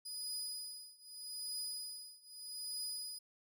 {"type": "tone with tremolo", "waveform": "25% pulse", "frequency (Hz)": 4958, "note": "D#8", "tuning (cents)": -7, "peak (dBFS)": -34, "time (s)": [0.05, 3.19], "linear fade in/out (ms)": 10, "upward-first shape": "triangle", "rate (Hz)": 0.81, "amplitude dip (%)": 95, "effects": []}